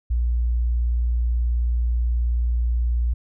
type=tone; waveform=sine; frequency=59.3 Hz; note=A#1; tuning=30 cents sharp; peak=-18 dBFS; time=0.1-3.14 s; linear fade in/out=10 ms; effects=none